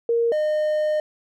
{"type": "tone pair in turn", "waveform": ["sine", "triangle"], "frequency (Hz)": [466.2, 610.6], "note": ["A#4", "D#5"], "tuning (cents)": [0, -33], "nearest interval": "perfect fourth", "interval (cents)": 467, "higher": "second", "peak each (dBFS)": -17, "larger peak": "neither", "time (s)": [[0.09, 0.32], [0.32, 1]], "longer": "second", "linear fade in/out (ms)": 2, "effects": []}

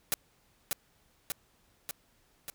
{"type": "noise with echo", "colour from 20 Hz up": "white", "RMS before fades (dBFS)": -28, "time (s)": [0.12, 0.14], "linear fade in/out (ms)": 0, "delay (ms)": 590, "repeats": 4, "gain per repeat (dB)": -3, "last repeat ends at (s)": 2.5, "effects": ["pink hiss -68 dBFS RMS until 2.54 s"]}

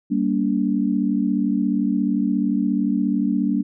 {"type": "chord", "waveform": "sine", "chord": "G minor", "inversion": "none", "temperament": "equal with one note detuned", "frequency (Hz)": [196, 233.1, 287.3], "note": ["G3", "Bb3", "D4"], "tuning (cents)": [0, 0, -38], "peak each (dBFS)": -22, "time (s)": [0.1, 3.63], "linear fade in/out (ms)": 20, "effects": []}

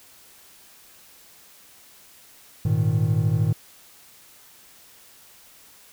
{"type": "chord", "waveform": "triangle", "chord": "Ab suspended second", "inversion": "none", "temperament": "just", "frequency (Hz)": [103.83, 116.8, 155.74], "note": ["Ab2", "Bb2", "Eb3"], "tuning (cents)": [0, 4, 2], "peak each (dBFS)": -21, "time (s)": [2.65, 3.53], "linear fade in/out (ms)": 5, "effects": ["white hiss -51 dBFS RMS until 5.92 s"]}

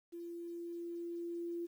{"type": "tone with level ramp", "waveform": "sine", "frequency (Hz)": 342.1, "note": "F4", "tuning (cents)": -36, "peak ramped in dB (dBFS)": [-43, -37], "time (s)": [0.12, 1.67], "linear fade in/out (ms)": 20, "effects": ["11-bit"]}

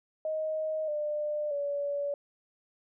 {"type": "tone with pitch steps", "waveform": "sine", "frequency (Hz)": [626, 598.1, 571.4], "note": ["D#5", "D5", "D5"], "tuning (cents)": [10, 31, -48], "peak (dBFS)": -29, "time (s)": [0.25, 2.14], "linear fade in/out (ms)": 2, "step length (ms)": 630, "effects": []}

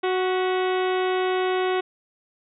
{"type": "harmonic tone with a mistuned harmonic", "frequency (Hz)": 370, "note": "F#4", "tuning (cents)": 0, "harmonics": [1, 2, 3, 4, 5, 6, 7, 8, 9, 10], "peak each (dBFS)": [-22, -28, -32, -34, -36, -38, -39, -40, -41, -42], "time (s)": [0.03, 1.81], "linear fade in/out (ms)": 10, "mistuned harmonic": 5, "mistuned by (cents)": 71, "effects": []}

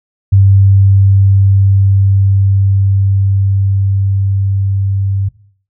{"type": "tone with level ramp", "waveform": "sine", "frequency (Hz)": 97.9, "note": "G2", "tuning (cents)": -2, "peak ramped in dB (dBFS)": [-3, -11], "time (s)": [0.32, 5.29], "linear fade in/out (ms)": 10, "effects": ["noise-tail reverb RT60 0.5 s tail -17 dB re dry"]}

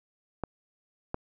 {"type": "clicks", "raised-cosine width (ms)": 1, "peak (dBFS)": -17, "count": 2, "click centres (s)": [0.437, 1.144], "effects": []}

